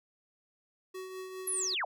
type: tone with tremolo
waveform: square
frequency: 374.6 Hz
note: F#4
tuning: 21 cents sharp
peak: -39 dBFS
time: 0.94-1.75 s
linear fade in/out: 10 ms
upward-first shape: triangle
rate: 4.9 Hz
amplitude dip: 45%
type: linear sweep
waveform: sine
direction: down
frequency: 11480 to 523.3 Hz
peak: -30 dBFS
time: 1.47-1.85 s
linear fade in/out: 5 ms
effects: none